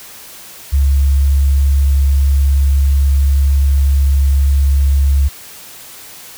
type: tone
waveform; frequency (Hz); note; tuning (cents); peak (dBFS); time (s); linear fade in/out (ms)
sine; 69.3; C#2; 0; -8; 0.72-5.29; 20
effects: white hiss -35 dBFS RMS until 6.37 s